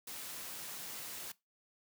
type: noise with amplitude modulation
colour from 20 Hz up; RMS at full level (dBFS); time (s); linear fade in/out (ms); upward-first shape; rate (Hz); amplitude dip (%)
white; -43; 0.07-1.32; 5; sine; 254; 40
effects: noise-tail reverb RT60 0.2 s tail -20 dB re dry + high-pass 100 Hz 12 dB/octave